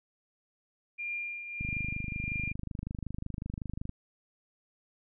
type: tone with tremolo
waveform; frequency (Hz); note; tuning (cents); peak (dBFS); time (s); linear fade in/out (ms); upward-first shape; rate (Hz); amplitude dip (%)
sine; 2400; D7; +37; -32; 0.98-2.53; 20; triangle; 1.6; 60
type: click train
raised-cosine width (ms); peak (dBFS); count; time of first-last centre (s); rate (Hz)
5; -24; 59; 1.61-3.893; 25.4
effects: none